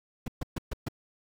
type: noise bursts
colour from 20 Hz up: brown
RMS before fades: -31 dBFS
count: 5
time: 0.26-0.885 s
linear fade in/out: 5 ms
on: 21 ms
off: 130 ms
effects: none